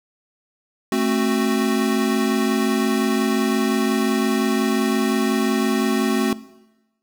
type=chord; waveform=square; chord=F# diminished; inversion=first; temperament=equal with one note detuned; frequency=220 / 265.7 / 370 Hz; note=A3 / C4 / F#4; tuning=0 / +27 / 0 cents; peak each=-23 dBFS; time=0.92-6.33 s; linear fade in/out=2 ms; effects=noise-tail reverb RT60 1.0 s tail -18 dB re dry